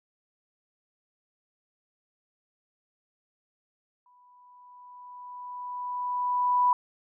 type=tone with exponential growth; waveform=sine; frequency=987.8 Hz; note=B5; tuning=in tune; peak=-18 dBFS; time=4.06-6.73 s; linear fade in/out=2 ms; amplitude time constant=580 ms; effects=none